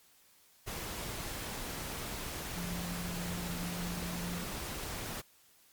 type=tone in noise; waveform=sine; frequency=174.61 Hz; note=F3; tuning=in tune; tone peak=-38 dBFS; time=2.56-4.45 s; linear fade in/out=20 ms; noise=pink; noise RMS=-40 dBFS; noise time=0.66-5.22 s; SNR=-1 dB; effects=white hiss -64 dBFS RMS until 5.72 s + MP3 96 kbps